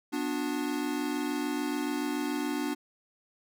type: chord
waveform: square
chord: B minor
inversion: none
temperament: equal with one note detuned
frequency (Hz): 246.9 / 293.7 / 361.1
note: B3 / D4 / F#4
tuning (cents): 0 / 0 / -42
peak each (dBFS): -36 / -32 / -38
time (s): 0.12-2.75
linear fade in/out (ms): 20
effects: none